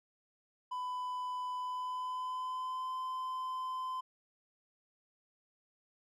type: tone with pitch glide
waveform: triangle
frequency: 1000 to 1026.9 Hz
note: B5 to C6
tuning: +21 to -33 cents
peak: -34 dBFS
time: 0.71-4.01 s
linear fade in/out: 10 ms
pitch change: +46 cents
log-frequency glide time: 1.56-2.94 s
effects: none